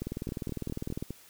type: two click trains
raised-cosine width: 3 ms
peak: -23 / -21 dBFS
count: 5 / 21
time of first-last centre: 0.29-1.106 / 0.02-1.025 s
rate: 4.9 / 19.9 Hz
effects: white hiss -56 dBFS RMS until 1.29 s